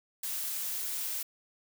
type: noise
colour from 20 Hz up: blue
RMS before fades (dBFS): -35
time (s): 0.23-1.23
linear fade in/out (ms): 5
effects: none